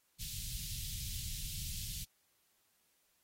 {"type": "band-stop noise", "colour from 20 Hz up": "pink", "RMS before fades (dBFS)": -42, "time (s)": [0.19, 2.05], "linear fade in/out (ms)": 20, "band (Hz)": [140, 3200], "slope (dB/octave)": 24, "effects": ["white hiss -75 dBFS RMS until 3.23 s", "AAC 48 kbps"]}